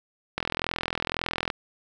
click train, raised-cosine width 0.3 ms, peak -10 dBFS, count 48, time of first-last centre 0.38-1.502 s, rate 41.9 Hz, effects none

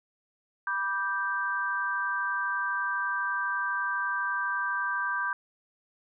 sine chord, G major, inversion first, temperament just, 980 / 1176 / 1568 Hz, B5 / D6 / G6, -14 / +2 / 0 cents, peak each -34 / -33 / -29 dBFS, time 0.67-5.33 s, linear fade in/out 2 ms, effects none

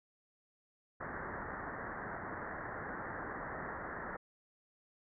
white low-pass noise, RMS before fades -43 dBFS, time 1-4.17 s, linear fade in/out 10 ms, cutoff 1900 Hz, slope 96 dB/octave, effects none

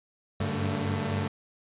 sawtooth tone cluster, 95.4 / 99.3 / 143.8 / 223.6 Hz, G2 / G2 / D3 / A3, -47 / +23 / -36 / +28 cents, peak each -29 dBFS, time 0.4-1.28 s, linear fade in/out 5 ms, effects resampled to 8000 Hz

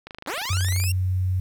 click train, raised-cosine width 0.3 ms, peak -21 dBFS, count 21, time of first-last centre 0.07-0.839 s, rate 26 Hz
10% pulse linear sweep, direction up, 234.7 to 2794 Hz, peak -19 dBFS, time 0.27-0.92 s, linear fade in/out 5 ms
sine tone, 92.5 Hz, F#2, in tune, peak -20 dBFS, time 0.5-1.4 s, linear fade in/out 5 ms
effects 9-bit

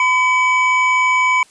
triangle tone pair together, 1014.7 / 2278 Hz, B5 / C#7, +47 / +47 cents, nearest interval octave + major second, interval 1400 cents, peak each -13 dBFS, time 0-1.43 s, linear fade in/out 2 ms, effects white hiss -49 dBFS RMS until 1.5 s + resampled to 22050 Hz

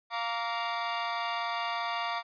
sawtooth chord, Bb major, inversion second, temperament equal with one note detuned, 698.5 / 932.3 / 1155.8 Hz, F5 / Bb5 / D6, 0 / 0 / -28 cents, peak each -31 dBFS, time 0.1-2.23 s, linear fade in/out 50 ms, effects resampled to 11025 Hz

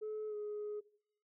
sine tone with pitch glide, 429.5 to 418.7 Hz, A4 to G#4, -42 to +14 cents, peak -37 dBFS, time 0.01-0.81 s, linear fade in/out 20 ms, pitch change -44 cents, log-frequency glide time 0.28-0.35 s, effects noise-tail reverb RT60 0.7 s tail -21 dB re dry + tanh soft clip ceiling -36 dBFS

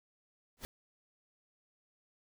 pink noise with exponential growth, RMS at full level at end -38 dBFS, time 0.57-0.65 s, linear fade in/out 0 ms, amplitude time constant 16 ms, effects none

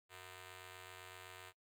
5% pulse ring-modulated tone, 278.2 Hz, C#4, 6 cents sharp, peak -38 dBFS, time 0.09-1.53 s, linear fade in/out 50 ms, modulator 183 Hz, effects noise-tail reverb RT60 0.1 s tail -21 dB re dry

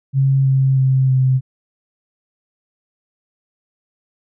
sine tone with pitch steps, 135.5 / 133.79 / 132.1 / 130.43 Hz, C#3 / C3 / C3 / C3, -39 / +39 / +17 / -5 cents, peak -11 dBFS, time 0.13-1.41 s, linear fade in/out 50 ms, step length 320 ms, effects none

